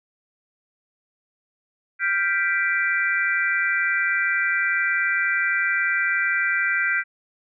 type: chord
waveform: sine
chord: G dominant seventh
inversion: third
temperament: equal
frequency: 1396.9 / 1568 / 1975.5 / 2349 Hz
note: F6 / G6 / B6 / D7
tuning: 0 / 0 / 0 / 0 cents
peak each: -27 / -23 / -24 / -27 dBFS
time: 1.99-7.04 s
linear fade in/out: 50 ms
effects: none